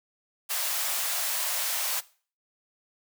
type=high-pass noise; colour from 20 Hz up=white; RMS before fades=-29 dBFS; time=0.49-2.01 s; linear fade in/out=20 ms; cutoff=550 Hz; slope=48 dB/octave; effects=noise-tail reverb RT60 0.4 s tail -19 dB re dry